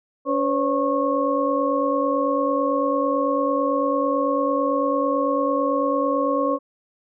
sine tone cluster, 283.1 / 511 / 560 / 1093 Hz, C#4 / C5 / C#5 / C#6, +37 / -41 / +18 / -25 cents, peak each -24 dBFS, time 0.25-6.59 s, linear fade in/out 50 ms, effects none

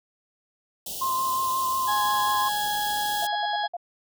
white band-stop noise, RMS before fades -34 dBFS, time 0.86-3.27 s, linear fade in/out 5 ms, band 860 to 2800 Hz, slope 96 dB/octave
sine tone with vibrato, 1046.5 Hz, C6, in tune, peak -23 dBFS, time 1.01-2.49 s, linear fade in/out 10 ms, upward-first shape triangle, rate 5.6 Hz, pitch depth 25 cents each way
harmonic tone, 832 Hz, G#5, 3 cents sharp, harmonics 1 / 2 / 4 / 5 / 6, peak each -26 / -32 / -33 / -42 / -42 dBFS, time 1.87-3.68 s, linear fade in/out 20 ms
sine tone bursts, 700 Hz, F5, 4 cents sharp, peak -28 dBFS, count 6, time 3.22-3.768 s, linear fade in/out 5 ms, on 33 ms, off 70 ms
effects none

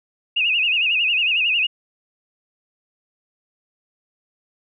sine tone with vibrato, 2673 Hz, E7, 23 cents sharp, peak -16 dBFS, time 0.36-1.67 s, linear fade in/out 10 ms, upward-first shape sine, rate 11 Hz, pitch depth 130 cents each way, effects none

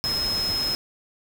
sine tone in noise, 5150 Hz, E8, 41 cents flat, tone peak -23 dBFS, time 0.04-0.75 s, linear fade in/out 0 ms, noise pink, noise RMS -33 dBFS, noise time 0.04-0.75 s, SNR +7 dB, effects none

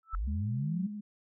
sine tone with exponential growth, 1318.5 Hz, E6, in tune, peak -32 dBFS, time 0.03-0.15 s, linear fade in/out 1 ms, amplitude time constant 24 ms
sine linear sweep, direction up, 35.76 to 195.5 Hz, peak -30 dBFS, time 0.13-0.87 s, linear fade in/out 10 ms
sine tone with vibrato, 208.1 Hz, G#3, 4 cents sharp, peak -37 dBFS, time 0.27-1.01 s, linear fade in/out 10 ms, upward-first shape triangle, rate 15 Hz, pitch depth 29 cents each way
effects none

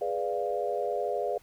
sine chord, G# diminished seventh, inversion none, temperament equal, 415.3 / 493.9 / 587.3 / 698.5 Hz, G#4 / B4 / D5 / F5, 0 / 0 / 0 / 0 cents, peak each -33 dBFS, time 0.01-1.38 s, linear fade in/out 5 ms, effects pink hiss -60 dBFS RMS until 1.42 s

